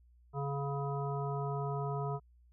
harmonic tone, 140.3 Hz, C#3, 21 cents sharp, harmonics 1 / 3 / 5 / 7 / 9, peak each -35 / -40 / -42 / -43 / -45 dBFS, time 0.33-2.2 s, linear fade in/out 50 ms, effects added 60 Hz sine -60 dBFS peak until 2.52 s

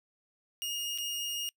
sawtooth tone with dropouts, 2851 Hz, F7, 35 cents sharp, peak -30 dBFS, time 0.62-1.49 s, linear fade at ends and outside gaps 0 ms, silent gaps 0.977-0.984 s, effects noise-tail reverb RT60 0.1 s tail -25 dB re dry

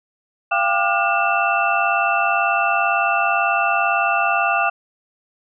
sine tone cluster, 689 / 787 / 1193 / 1432 / 2671 Hz, F5 / G5 / D6 / F6 / E7, -24 / +7 / +27 / +43 / +22 cents, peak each -22 dBFS, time 0.51-4.7 s, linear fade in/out 10 ms, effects none

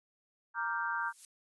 sine chord, G minor seventh, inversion first, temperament equal, 932.3 / 1174.7 / 1396.9 / 1568 Hz, Bb5 / D6 / F6 / G6, 0 / 0 / 0 / 0 cents, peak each -37 / -39 / -38 / -36 dBFS, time 0.54-1.13 s, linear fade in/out 50 ms
violet noise with exponential growth, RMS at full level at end -43 dBFS, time 0.91-1.25 s, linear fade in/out 1 ms, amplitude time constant 72 ms
effects resampled to 24000 Hz

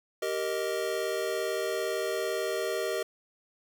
square chord, Eb major, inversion first, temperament just, 388.9 / 466.7 / 622.3 Hz, G4 / Bb4 / Eb5, -14 / +2 / 0 cents, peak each -34 / -34 / -34 dBFS, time 0.22-3.03 s, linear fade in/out 5 ms, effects none

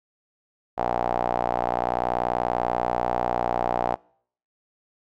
sawtooth tone with band-pass filter, 60.4 Hz, B1, 38 cents flat, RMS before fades -25 dBFS, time 0.77-3.96 s, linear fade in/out 20 ms, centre 760 Hz, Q 4.2, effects noise-tail reverb RT60 0.6 s tail -26 dB re dry

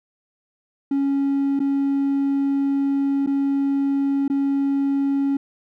triangle tone with dropouts, 277.2 Hz, C#4, in tune, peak -15 dBFS, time 0.91-5.37 s, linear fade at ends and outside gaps 5 ms, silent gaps 1.593-1.601 / 3.263-3.272 / 4.28-4.299 s, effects tanh soft clip ceiling -12 dBFS

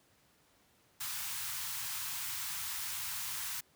white band-stop noise, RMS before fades -39 dBFS, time 1-3.61 s, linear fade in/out 10 ms, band 150 to 850 Hz, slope 48 dB/octave, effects pink hiss -68 dBFS RMS until 3.75 s + high-pass 80 Hz 12 dB/octave

